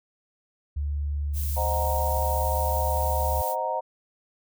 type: tone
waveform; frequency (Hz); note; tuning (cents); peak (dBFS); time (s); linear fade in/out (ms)
sine; 72.6; D2; -19; -25; 0.76-3.42; 10
type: noise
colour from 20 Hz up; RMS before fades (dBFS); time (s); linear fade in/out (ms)
violet; -35; 1.33-3.56; 50
type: chord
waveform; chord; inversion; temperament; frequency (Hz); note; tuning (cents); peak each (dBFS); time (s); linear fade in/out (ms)
sine; C half-diminished seventh; none; equal; 523.3 / 622.3 / 740 / 932.3; C5 / Eb5 / Gb5 / Bb5; 0 / 0 / 0 / 0; -32 / -31 / -32 / -28; 1.56-3.81; 20
effects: none